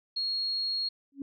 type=tone; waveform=sine; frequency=4293 Hz; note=C8; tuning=44 cents sharp; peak=-28 dBFS; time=0.16-0.89 s; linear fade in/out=10 ms
type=tone with exponential growth; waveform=sine; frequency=277.2 Hz; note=C#4; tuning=in tune; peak=-30 dBFS; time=1.12-1.22 s; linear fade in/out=2 ms; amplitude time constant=21 ms
effects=none